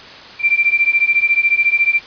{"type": "beating tone pair", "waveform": "sine", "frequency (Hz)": [2349, 2363], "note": ["D7", "D7"], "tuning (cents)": [0, 10], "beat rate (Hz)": 14, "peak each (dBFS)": [-15, -14], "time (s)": [0.39, 2.01], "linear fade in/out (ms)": 50, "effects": ["white hiss -36 dBFS RMS until 2.06 s", "resampled to 11025 Hz"]}